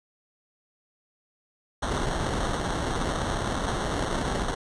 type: noise with sample-and-hold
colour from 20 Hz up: pink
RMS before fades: -28 dBFS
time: 1.82-4.55 s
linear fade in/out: 10 ms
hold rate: 2450 Hz
effects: resampled to 22050 Hz